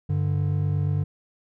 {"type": "tone pair together", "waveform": "triangle", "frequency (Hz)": [98.2, 146.83], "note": ["G2", "D3"], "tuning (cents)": [4, 0], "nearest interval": "perfect fifth", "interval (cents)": 696, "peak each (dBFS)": -22, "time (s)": [0.09, 1.04], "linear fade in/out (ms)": 10, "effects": []}